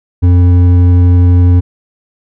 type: tone with hard clipping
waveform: triangle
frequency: 88.8 Hz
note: F2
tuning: 29 cents sharp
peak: -5 dBFS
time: 0.22-1.61 s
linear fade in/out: 20 ms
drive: 11 dB
effects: none